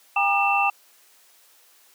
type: tone cluster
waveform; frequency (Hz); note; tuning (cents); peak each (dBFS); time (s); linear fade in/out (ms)
sine; 799 / 946 / 1206 / 2675; G5 / A#5 / D6 / E7; +33 / +25 / +46 / +25; -21 / -30 / -25 / -22; 0.16-0.7; 5
effects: white hiss -56 dBFS RMS until 1.94 s + high-pass 400 Hz 12 dB/octave